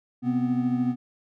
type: tone cluster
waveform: triangle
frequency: 127.8 / 246.1 / 259.6 Hz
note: C3 / B3 / C4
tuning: -40 / -6 / -13 cents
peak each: -30 / -21 / -28 dBFS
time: 0.22-0.96 s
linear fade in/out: 50 ms
effects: none